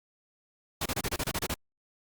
pink noise bursts, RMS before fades -31 dBFS, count 10, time 0.81-1.542 s, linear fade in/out 5 ms, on 48 ms, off 28 ms, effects Opus 48 kbps

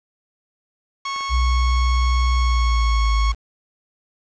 sawtooth tone, 1100 Hz, C#6, 14 cents flat, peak -20 dBFS, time 1.05-3.32 s, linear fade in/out 5 ms
clicks, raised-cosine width 0.5 ms, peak -24 dBFS, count 2, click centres 1.162 / 1.208 s
sine tone with pitch glide, 61.74 to 54.06 Hz, B1 to A1, 0 to -30 cents, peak -15 dBFS, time 1.29-3.35 s, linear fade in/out 50 ms, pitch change -230 cents, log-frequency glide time 2.36-3.14 s
effects resampled to 16000 Hz + 7-bit

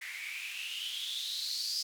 blue noise with band-pass filter sweep, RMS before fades -38 dBFS, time 0.01-1.83 s, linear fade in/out 10 ms, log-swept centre 2000 to 5000 Hz, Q 8.5, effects none

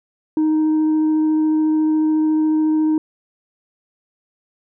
sine tone with vibrato, 311.1 Hz, D#4, in tune, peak -11 dBFS, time 0.37-2.98 s, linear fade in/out 2 ms, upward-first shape triangle, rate 14 Hz, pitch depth 8 cents each way, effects tanh soft clip ceiling -13 dBFS

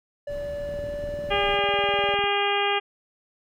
triangle tone with pitch glide, 578 to 581.7 Hz, D5 to D5, -28 to -17 cents, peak -27 dBFS, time 0.27-2.15 s, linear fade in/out 5 ms, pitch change +11 cents, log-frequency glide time 0.76-1.03 s
brown noise, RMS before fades -39 dBFS, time 0.27-1.6 s, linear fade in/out 50 ms
click train, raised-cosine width 3 ms, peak -27 dBFS, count 32, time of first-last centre 0.69-2.24 s, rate 20 Hz
harmonic tone, 404.4 Hz, G#4, 46 cents flat, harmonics 1 / 2 / 3 / 4 / 5 / 6 / 7 / 8, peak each -27 / -26 / -30 / -32 / -32 / -30 / -30 / -32 dBFS, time 1.3-2.8 s, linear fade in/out 20 ms
effects none

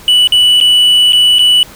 triangle tone with dropouts, 2960 Hz, F#7, in tune, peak -3 dBFS, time 0.08-1.63 s, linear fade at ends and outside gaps 1 ms, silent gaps 0.273-0.322 / 0.602-0.611 / 1.123-1.131 / 1.385-1.392 s, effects pink hiss -35 dBFS RMS until 1.75 s

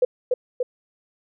sine tone with echo, 500 Hz, B4, 21 cents sharp, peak -13 dBFS, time 0.02-0.05 s, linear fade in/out 5 ms, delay 290 ms, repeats 2, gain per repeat -3 dB, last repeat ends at 0.63 s, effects none

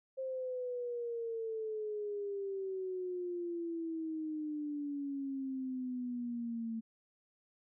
sine exponential sweep, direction down, 530 to 223.9 Hz, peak -36 dBFS, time 0.17-6.81 s, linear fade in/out 20 ms, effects none

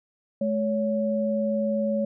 sine tone pair together, 213.8 / 561 Hz, A3 / C#5, -49 / +21 cents, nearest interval octave + perfect fourth, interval 1670 cents, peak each -25 / -25 dBFS, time 0.41-2.05 s, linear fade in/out 5 ms, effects none

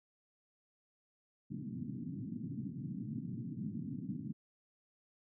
white band-pass noise, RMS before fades -42 dBFS, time 1.5-4.33 s, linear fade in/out 20 ms, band 110 to 270 Hz, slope 48 dB/octave, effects none

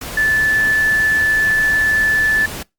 sine tone in noise, 1745 Hz, A6, 15 cents flat, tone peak -12 dBFS, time 0.17-2.46 s, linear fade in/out 5 ms, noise pink, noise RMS -28 dBFS, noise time 0.01-2.63 s, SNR +13 dB, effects noise-tail reverb RT60 0.2 s tail -24 dB re dry + Opus 48 kbps

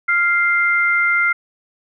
sine tone pair together, 1396.9 / 2093 Hz, F6 / C7, 0 / 0 cents, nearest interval perfect fifth, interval 700 cents, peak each -16 dBFS, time 0.08-1.33 s, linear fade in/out 10 ms, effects none

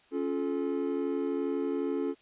triangle chord, Db augmented, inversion none, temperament equal with one note detuned, 277.2 / 349.2 / 431.7 Hz, Db4 / F4 / A4, 0 / 0 / -33 cents, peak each -30 / -32 / -31 dBFS, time 0.11-2.15 s, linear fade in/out 50 ms, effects white hiss -62 dBFS RMS until 2.21 s + resampled to 8000 Hz

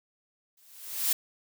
blue noise with exponential growth, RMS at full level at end -23 dBFS, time 0.57-1.13 s, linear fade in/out 5 ms, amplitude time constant 120 ms, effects none

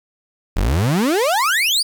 35% pulse exponential sweep, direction up, 38.89 to 4978 Hz, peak -13 dBFS, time 0.56-1.83 s, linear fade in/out 10 ms, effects 8-bit

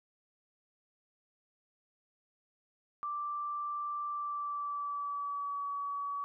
sine tone with pitch glide, 1174.7 to 1136 Hz, D6 to C#6, 0 to +42 cents, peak -34 dBFS, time 3.03-6.24 s, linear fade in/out 0 ms, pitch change -58 cents, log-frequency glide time 4.07-5.66 s, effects none

